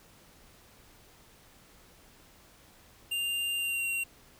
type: tone with pitch glide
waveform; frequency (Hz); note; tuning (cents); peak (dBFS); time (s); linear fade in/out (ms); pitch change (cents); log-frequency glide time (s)
square; 2794 to 2751; F7 to F7; 0 to -27; -30; 3.11-4.04; 10; -27; 3.56-3.86
effects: pink hiss -58 dBFS RMS until 4.39 s